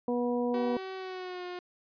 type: harmonic tone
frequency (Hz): 243.1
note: B3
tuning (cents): -27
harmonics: 1 / 2 / 3 / 4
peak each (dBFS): -30 / -30 / -39 / -40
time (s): 0.08-0.77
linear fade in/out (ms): 2
type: tone with pitch glide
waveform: sawtooth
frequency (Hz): 379.3 to 358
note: F#4 to F4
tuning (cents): +43 to +43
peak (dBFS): -33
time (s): 0.54-1.59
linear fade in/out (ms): 2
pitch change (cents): -100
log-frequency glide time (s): 0.95-1.45
effects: resampled to 11025 Hz